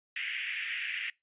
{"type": "band-pass noise", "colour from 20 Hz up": "pink", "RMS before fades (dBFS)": -36, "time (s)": [0.16, 1.1], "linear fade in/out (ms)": 2, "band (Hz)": [1800, 2900], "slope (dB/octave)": 48, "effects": ["noise-tail reverb RT60 0.2 s tail -23 dB re dry", "resampled to 8000 Hz"]}